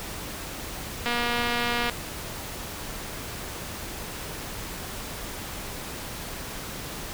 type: click train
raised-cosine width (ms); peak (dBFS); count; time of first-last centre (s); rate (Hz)
0.3; -11; 201; 1.06-1.897; 239
effects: pink hiss -36 dBFS RMS until 7.13 s